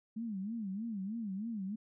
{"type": "tone with vibrato", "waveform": "sine", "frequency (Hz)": 210, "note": "G#3", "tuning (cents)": 19, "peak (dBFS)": -36, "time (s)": [0.16, 1.76], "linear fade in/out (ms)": 10, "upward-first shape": "sine", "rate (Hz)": 3.2, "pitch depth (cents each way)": 190, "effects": []}